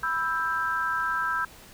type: chord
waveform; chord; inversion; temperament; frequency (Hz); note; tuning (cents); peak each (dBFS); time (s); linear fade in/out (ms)
sine; E minor; second; just; 988.9 / 1318.5 / 1582.2; B5 / E6 / G6; +2 / 0 / +16; -32 / -28 / -28; 0.03-1.45; 5
effects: pink hiss -49 dBFS RMS until 1.73 s